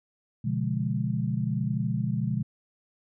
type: chord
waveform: sine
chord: B diminished seventh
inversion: none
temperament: equal with one note detuned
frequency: 123.47 / 144.64 / 174.61 / 207.7 Hz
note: B2 / D3 / F3 / Ab3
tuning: 0 / -26 / 0 / 0 cents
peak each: -29 / -31 / -32 / -31 dBFS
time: 0.44-2.43 s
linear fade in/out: 10 ms
effects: none